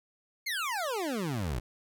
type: exponential sweep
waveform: 25% pulse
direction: down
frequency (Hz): 2224 to 54.6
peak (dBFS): -27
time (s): 0.46-1.6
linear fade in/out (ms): 10
effects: none